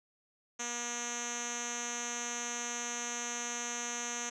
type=tone with low-pass filter; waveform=5% pulse; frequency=239.5 Hz; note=A#3; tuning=47 cents sharp; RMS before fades=-38 dBFS; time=0.59-4.3 s; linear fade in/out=10 ms; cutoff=6300 Hz; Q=8.8; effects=none